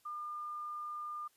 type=tone; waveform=sine; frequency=1205 Hz; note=D6; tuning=44 cents sharp; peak=-39 dBFS; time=0.05-1.28 s; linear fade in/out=10 ms; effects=white hiss -71 dBFS RMS until 1.36 s + resampled to 32000 Hz